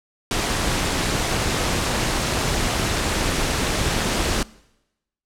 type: noise with amplitude modulation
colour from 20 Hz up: pink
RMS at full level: -19 dBFS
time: 0.31-4.43 s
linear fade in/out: 2 ms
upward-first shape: sine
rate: 269 Hz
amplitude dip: 60%
effects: noise-tail reverb RT60 0.9 s tail -22 dB re dry + low-pass 9000 Hz 12 dB/octave